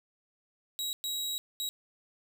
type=tone bursts at uneven times; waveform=sawtooth; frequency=3848 Hz; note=B7; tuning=46 cents flat; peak=-29 dBFS; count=3; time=0.79-0.93 / 1.04-1.38 / 1.6-1.69 s; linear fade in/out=0 ms; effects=none